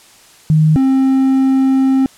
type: tone pair in turn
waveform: sine / triangle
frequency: 155.7 / 265.8 Hz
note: D#3 / C4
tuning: +2 / +27 cents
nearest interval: major sixth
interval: 925 cents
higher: second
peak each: -7 dBFS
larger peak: neither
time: 0.5-0.76 / 0.76-2.06 s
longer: second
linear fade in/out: 0 ms
effects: white hiss -44 dBFS RMS until 2.17 s + low-pass 10000 Hz 12 dB/octave